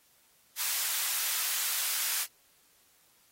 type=high-pass noise; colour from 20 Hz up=white; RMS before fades=-31 dBFS; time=0.56-2.27 s; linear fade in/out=50 ms; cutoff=1200 Hz; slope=12 dB/octave; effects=white hiss -65 dBFS RMS until 3.31 s + AAC 48 kbps